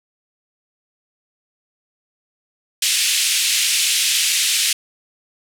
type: band-pass noise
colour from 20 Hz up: pink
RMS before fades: -18 dBFS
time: 2.82-4.73 s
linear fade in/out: 5 ms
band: 2500 to 11000 Hz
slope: 24 dB/octave
effects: none